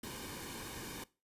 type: noise with comb filter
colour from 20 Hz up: pink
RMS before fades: -45 dBFS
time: 0.03-1.04 s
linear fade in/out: 5 ms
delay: 1.5 ms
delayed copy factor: -0.65
effects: noise-tail reverb RT60 0.3 s tail -20 dB re dry + resampled to 32000 Hz